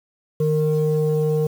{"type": "tone pair together", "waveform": "sine", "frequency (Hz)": [153.9, 461.2], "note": ["D#3", "A#4"], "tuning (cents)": [-19, -19], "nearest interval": "octave + perfect fifth", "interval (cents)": 1900, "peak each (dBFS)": -18, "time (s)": [0.4, 1.47], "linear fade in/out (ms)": 5, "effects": ["tanh soft clip ceiling -12 dBFS", "7-bit"]}